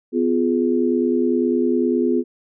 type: chord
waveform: sine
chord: F diminished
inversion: second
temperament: just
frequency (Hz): 251.4 / 349.2 / 419.1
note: Cb4 / F4 / Ab4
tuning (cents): +31 / 0 / +16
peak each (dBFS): -19 / -20 / -22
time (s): 0.12-2.24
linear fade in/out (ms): 50
effects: none